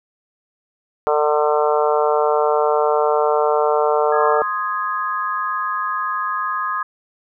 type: harmonic tone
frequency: 150 Hz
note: D3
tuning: 37 cents sharp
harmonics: 3 / 4 / 5 / 6 / 7 / 8 / 9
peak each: -18 / -20 / -22 / -24 / -25 / -26 / -27 dBFS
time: 1.07-4.42 s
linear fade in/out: 0 ms
type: chord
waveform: sine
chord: Ab major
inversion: first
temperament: equal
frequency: 1046.5 / 1244.5 / 1661.2 Hz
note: C6 / Eb6 / Ab6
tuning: 0 / 0 / 0 cents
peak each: -24 / -22 / -27 dBFS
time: 4.12-6.83 s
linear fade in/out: 5 ms
effects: none